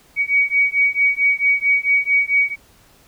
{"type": "beating tone pair", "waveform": "sine", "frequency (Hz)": [2254, 2258.5], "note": ["C#7", "C#7"], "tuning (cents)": [28, 32], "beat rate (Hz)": 4.5, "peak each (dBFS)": -17, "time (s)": [0.16, 2.56], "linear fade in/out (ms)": 50, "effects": ["pink hiss -52 dBFS RMS until 3.07 s"]}